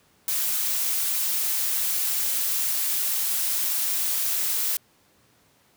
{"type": "noise", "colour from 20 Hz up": "blue", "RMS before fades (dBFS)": -25, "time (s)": [0.28, 4.77], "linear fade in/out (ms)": 2, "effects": ["pink hiss -61 dBFS RMS until 5.76 s", "high-pass 80 Hz 12 dB/octave"]}